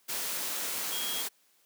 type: tone in noise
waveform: sine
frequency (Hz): 3278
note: G#7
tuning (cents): -23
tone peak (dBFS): -36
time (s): 0.91-1.23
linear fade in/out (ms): 20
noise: white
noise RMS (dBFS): -34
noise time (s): 0.08-1.29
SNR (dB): -5
effects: white hiss -67 dBFS RMS until 1.65 s + high-pass 200 Hz 12 dB/octave